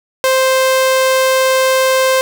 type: tone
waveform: sawtooth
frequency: 523.3 Hz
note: C5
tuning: in tune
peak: -6 dBFS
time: 0.24-2.21 s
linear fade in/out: 0 ms
effects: none